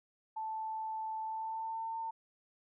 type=tone with pitch glide; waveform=sine; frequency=879 to 901.6 Hz; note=A5 to A5; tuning=-2 to +42 cents; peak=-36 dBFS; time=0.36-2.11 s; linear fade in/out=10 ms; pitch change=+44 cents; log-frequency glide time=1.23-1.86 s; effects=none